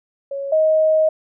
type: tone pair in turn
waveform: sine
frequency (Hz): 554.4 / 628.3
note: C#5 / D#5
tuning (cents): 0 / +17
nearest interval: major second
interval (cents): 217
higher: second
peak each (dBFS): -23 / -12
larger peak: second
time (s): 0.31-0.52 / 0.52-1.09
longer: second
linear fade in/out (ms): 5
effects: none